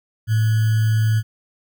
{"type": "tone with sample-and-hold", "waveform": "sine", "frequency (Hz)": 110, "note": "A2", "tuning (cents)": 0, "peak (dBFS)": -14, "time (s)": [0.27, 1.23], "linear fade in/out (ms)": 50, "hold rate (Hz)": 1575, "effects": []}